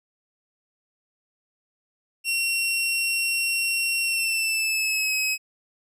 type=tone with pitch glide; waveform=sawtooth; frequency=2733 to 2550 Hz; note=F7 to D#7; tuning=-38 to +42 cents; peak=-19 dBFS; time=2.24-5.38 s; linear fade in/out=50 ms; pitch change=-120 cents; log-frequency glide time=4.03-5.14 s; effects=resampled to 32000 Hz